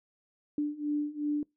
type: beating tone pair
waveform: sine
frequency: 293.7 / 296.4 Hz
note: D4 / D4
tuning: 0 / +16 cents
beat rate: 2.7 Hz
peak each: -33 / -31 dBFS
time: 0.58-1.43 s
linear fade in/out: 2 ms
effects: noise-tail reverb RT60 0.2 s tail -25 dB re dry